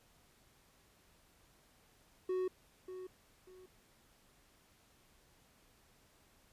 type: tone with echo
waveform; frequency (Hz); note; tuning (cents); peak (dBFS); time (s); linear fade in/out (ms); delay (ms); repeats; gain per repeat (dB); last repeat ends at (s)
triangle; 370; F#4; 0; -31; 2.29-2.48; 5; 590; 2; -11; 3.66
effects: pink hiss -68 dBFS RMS until 6.52 s + resampled to 32000 Hz